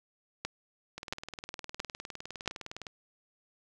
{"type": "two click trains", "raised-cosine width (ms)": 0.2, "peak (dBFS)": [-16, -23], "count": [4, 38], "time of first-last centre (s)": [[0.45, 2.477], [0.98, 2.868]], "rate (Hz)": [1.48, 19.6], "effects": []}